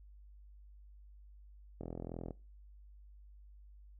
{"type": "click train", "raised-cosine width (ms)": 2, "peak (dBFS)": -29, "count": 22, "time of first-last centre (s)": [1.81, 2.308], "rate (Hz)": 42.2, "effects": ["noise-tail reverb RT60 0.3 s tail -21 dB re dry", "added 50 Hz sine -54 dBFS peak until 3.99 s"]}